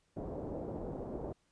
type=low-pass noise; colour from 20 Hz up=white; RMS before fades=-41 dBFS; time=0.16-1.33 s; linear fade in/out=10 ms; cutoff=610 Hz; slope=24 dB/octave; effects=pink hiss -75 dBFS RMS until 1.51 s + resampled to 22050 Hz